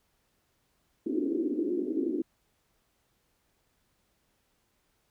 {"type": "band-pass noise", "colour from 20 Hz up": "white", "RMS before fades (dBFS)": -30, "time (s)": [1.06, 2.22], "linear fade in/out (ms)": 5, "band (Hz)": [270, 360], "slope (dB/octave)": 48, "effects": ["pink hiss -73 dBFS RMS until 5.1 s"]}